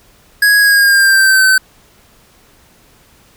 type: tone with pitch glide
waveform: square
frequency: 1661.2 to 1532.2 Hz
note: G#6 to G6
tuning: 0 to -40 cents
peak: -7 dBFS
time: 0.42-1.58 s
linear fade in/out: 5 ms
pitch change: -140 cents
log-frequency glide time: 0.59-1.44 s
effects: pink hiss -48 dBFS RMS until 3.36 s